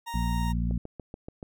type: tone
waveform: 40% pulse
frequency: 932.3 Hz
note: A#5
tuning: in tune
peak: -33 dBFS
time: 0.06-0.53 s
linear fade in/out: 20 ms
type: harmonic tone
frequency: 58.27 Hz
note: A#1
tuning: in tune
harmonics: 1 / 2 / 3 / 4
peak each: -27 / -33 / -31 / -35 dBFS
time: 0.14-0.78 s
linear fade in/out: 5 ms
type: click train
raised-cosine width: 2 ms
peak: -25 dBFS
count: 6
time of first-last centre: 0.71-1.428 s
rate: 6.96 Hz
effects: none